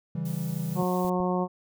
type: chord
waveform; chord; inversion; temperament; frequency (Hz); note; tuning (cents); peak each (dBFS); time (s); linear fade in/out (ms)
triangle; C# diminished; none; equal; 138.59 / 164.81 / 196; C#3 / E3 / G3; 0 / 0 / 0; -32 / -28 / -33; 0.15-0.83; 5
type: noise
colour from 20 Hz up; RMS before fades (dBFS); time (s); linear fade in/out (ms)
blue; -45; 0.25-1.1; 5
type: harmonic tone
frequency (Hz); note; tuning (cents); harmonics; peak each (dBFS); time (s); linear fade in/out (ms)
181.3; F#3; -35; 1 / 2 / 3 / 4 / 5 / 6; -27 / -30 / -32 / -33 / -34 / -35; 0.75-1.48; 50
type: clicks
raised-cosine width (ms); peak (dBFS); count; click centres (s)
5; -32 / -30; 2; 1.049 / 1.202
effects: none